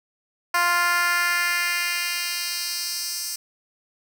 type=tone with high-pass filter sweep; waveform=10% pulse; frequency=349.2 Hz; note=F4; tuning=in tune; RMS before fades=-24 dBFS; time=0.54-3.36 s; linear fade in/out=5 ms; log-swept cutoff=980 to 6400 Hz; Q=1.5; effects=none